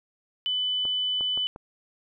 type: tone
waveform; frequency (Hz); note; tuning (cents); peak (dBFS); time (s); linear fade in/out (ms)
sine; 3000; F#7; +23; -24; 0.46-1.47; 0
type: clicks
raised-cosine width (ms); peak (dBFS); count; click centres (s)
1; -26; 4; 0.853 / 1.209 / 1.375 / 1.561
effects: none